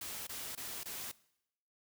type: noise bursts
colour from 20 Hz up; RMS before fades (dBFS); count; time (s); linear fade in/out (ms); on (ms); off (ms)
white; -43; 4; 0.01-1.116; 5; 260; 22
effects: noise-tail reverb RT60 0.8 s tail -21 dB re dry